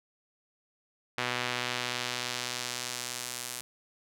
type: tone with band-pass filter sweep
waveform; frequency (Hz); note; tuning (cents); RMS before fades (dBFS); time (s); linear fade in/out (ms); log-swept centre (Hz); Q
sawtooth; 123.47; B2; 0; -35; 1.18-3.61; 0; 2300 to 9800; 0.85
effects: none